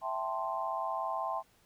sine chord, A minor seventh, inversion second, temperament equal, 659.3 / 784 / 880 / 1046.5 Hz, E5 / G5 / A5 / C6, 0 / 0 / 0 / 0 cents, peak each -38 / -38 / -39 / -36 dBFS, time 0.01-1.43 s, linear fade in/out 50 ms, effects pink hiss -67 dBFS RMS until 1.65 s

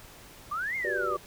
sine exponential two-way sweep, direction up then down, 1134 to 2170 to 1134 Hz, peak -29 dBFS, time 0.51-1.17 s, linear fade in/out 10 ms, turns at 0.76 s
sine chord, G major seventh, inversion third, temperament just, 367.5 / 392 / 490 / 588 Hz, F#4 / G4 / B4 / D5, -12 / 0 / -14 / +2 cents, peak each -35 dBFS, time 0.84-1.17 s, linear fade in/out 10 ms
effects pink hiss -50 dBFS RMS until 1.26 s

